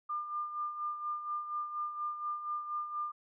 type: tone with tremolo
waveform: sine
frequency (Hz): 1201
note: D6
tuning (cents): +38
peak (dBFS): -32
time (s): 0.09-3.12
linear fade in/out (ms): 10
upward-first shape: sine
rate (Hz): 4.2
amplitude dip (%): 60
effects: none